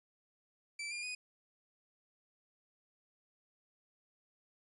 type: tone with pitch steps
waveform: sawtooth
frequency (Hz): 2327 / 2405 / 2485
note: D7 / D7 / D#7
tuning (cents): -17 / +41 / -3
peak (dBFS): -36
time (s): 0.79-1.15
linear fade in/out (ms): 5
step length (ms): 120
effects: resampled to 24000 Hz